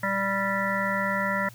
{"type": "harmonic tone", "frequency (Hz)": 196, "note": "G3", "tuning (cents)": 0, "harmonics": [1, 3, 5, 7, 9, 10], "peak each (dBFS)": [-31, -31, -31, -31, -31, -31], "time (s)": [0.03, 1.49], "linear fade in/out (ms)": 5, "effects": ["added 117 Hz sine -46 dBFS peak until 1.54 s", "white hiss -53 dBFS RMS until 1.54 s"]}